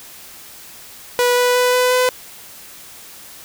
sawtooth tone with pitch steps, 490 / 493.4 / 496.8 / 500.3 / 503.8 Hz, B4 / B4 / B4 / B4 / B4, -14 / -2 / +10 / +22 / +34 cents, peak -9 dBFS, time 1.19-2.09 s, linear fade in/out 0 ms, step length 180 ms, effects white hiss -39 dBFS RMS until 3.44 s

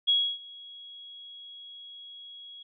sine tone with ADSR envelope, 3322 Hz, G#7, in tune, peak -19 dBFS, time 0.07-2.63 s, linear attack 20 ms, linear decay 290 ms, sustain -24 dB, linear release 7 ms, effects none

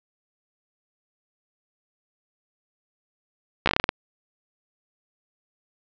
slowing click train, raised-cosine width 0.3 ms, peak -3 dBFS, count 9, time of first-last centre 3.66-3.891 s, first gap 14 ms, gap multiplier 1.2, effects low-pass 5000 Hz 12 dB/octave

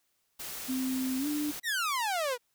white noise, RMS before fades -40 dBFS, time 0.39-1.6 s, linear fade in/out 10 ms
sine tone with pitch glide, 259.7 to 296.6 Hz, C4 to D4, -13 to +17 cents, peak -29 dBFS, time 0.68-1.52 s, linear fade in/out 20 ms, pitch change +230 cents, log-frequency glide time 1.18-1.27 s
sawtooth exponential sweep, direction down, 1975.5 to 466.2 Hz, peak -25 dBFS, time 1.63-2.38 s, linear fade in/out 50 ms
effects white hiss -75 dBFS RMS until 2.54 s

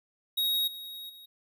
square tone with level steps, 3778 Hz, A#7, 22 cents sharp, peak -26 / -40 / -48 dBFS, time 0.37-1.26 s, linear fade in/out 10 ms, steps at 0.67 / 1.09 s, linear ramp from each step 10 ms, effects none

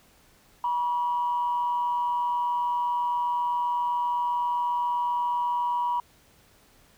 sine tone pair together, 966.3 / 1134 Hz, B5 / C#6, -38 / +39 cents, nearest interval minor third, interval 277 cents, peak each -23 / -35 dBFS, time 0.64-6 s, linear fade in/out 2 ms, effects tanh soft clip ceiling -18 dBFS + pink hiss -59 dBFS RMS until 6.97 s

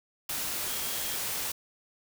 sine tone in noise, 3261 Hz, G#7, 32 cents flat, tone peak -44 dBFS, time 0.67-1.15 s, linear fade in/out 5 ms, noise white, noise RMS -33 dBFS, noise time 0.29-1.52 s, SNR -14 dB, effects none

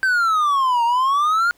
triangle exponential two-way sweep, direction down then up, 1568 to 922 to 1436 Hz, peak -13 dBFS, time 0.03-1.51 s, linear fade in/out 0 ms, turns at 0.84 s, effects pink hiss -58 dBFS RMS until 1.57 s

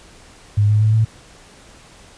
sine tone with pitch steps, 103.5 / 105.86 / 108.27 / 110.74 Hz, G#2 / G#2 / A2 / A2, -5 / +34 / -27 / +12 cents, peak -11 dBFS, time 0.57-1.05 s, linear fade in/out 10 ms, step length 120 ms, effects pink hiss -45 dBFS RMS until 2.17 s + resampled to 22050 Hz

